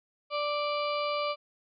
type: harmonic tone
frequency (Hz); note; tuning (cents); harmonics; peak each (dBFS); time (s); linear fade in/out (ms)
587.3; D5; 0; 1 / 2 / 4 / 5 / 6 / 7 / 8; -31 / -32 / -38 / -41 / -47 / -45 / -43; 0.3-1.36; 50
effects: none